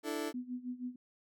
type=chord; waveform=35% pulse; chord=D suspended second; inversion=none; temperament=just; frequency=293.7 / 330.4 / 440.5 Hz; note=D4 / E4 / A4; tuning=0 / +4 / +2 cents; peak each=-38 dBFS; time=0.03-0.33 s; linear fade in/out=50 ms
type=tone with tremolo; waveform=sine; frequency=248.7 Hz; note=B3; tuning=12 cents sharp; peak=-35 dBFS; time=0.34-0.96 s; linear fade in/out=5 ms; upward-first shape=sine; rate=6.3 Hz; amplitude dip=85%
effects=none